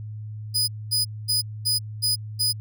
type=tone bursts; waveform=sawtooth; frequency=4978 Hz; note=D#8; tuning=in tune; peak=-17 dBFS; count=6; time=0.54-2.53 s; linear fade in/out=20 ms; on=140 ms; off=230 ms; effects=added 107 Hz sine -32 dBFS peak until 2.6 s